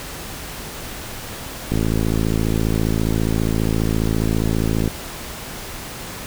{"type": "click train", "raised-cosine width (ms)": 3, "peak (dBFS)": -7, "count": 174, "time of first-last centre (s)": [1.72, 4.877], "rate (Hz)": 54.8, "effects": ["pink hiss -32 dBFS RMS until 6.26 s"]}